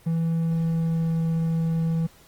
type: tone with pitch glide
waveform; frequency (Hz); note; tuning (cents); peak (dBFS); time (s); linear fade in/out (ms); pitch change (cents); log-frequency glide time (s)
triangle; 164.81 to 163.77; E3 to E3; 0 to -11; -19; 0.06-2.07; 10; -11; 0.37-1.23
effects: pink hiss -54 dBFS RMS until 2.27 s + Opus 24 kbps